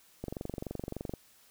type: click train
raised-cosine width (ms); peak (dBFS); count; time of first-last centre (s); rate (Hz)
2; -23; 22; 0.24-1.137; 23.4
effects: white hiss -62 dBFS RMS until 1.5 s